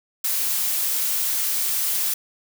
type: noise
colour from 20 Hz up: blue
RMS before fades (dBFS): -23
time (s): 0.24-2.14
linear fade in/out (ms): 5
effects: none